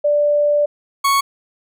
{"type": "tone pair in turn", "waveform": ["sine", "40% pulse"], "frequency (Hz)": [587.3, 1108.7], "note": ["D5", "C#6"], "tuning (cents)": [0, 0], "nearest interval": "major seventh", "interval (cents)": 1100, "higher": "second", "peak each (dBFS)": -12, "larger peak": "neither", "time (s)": [[0.04, 0.66], [1.04, 1.21]], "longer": "first", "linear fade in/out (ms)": 10, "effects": []}